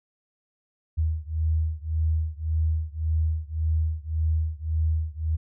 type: beating tone pair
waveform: sine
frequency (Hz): 78.6 / 80.4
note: D#2 / E2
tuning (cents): +18 / -43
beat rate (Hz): 1.8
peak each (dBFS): -25 / -26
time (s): 0.97-5.37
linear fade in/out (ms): 20
effects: none